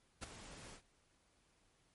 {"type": "noise with ADSR envelope", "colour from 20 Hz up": "pink", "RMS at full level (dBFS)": -43, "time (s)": [0.21, 0.82], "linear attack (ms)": 22, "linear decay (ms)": 17, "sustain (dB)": -11, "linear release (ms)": 90, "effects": ["pink hiss -74 dBFS RMS until 1.94 s", "MP3 48 kbps"]}